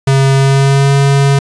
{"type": "tone with pitch glide", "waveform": "square", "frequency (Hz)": [135.7, 139.11], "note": ["C#3", "C#3"], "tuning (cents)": [-36, 6], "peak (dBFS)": -7, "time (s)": [0.07, 1.39], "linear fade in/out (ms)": 5, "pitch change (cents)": 42, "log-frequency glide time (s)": [0.35, 0.92], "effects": ["resampled to 22050 Hz", "7-bit"]}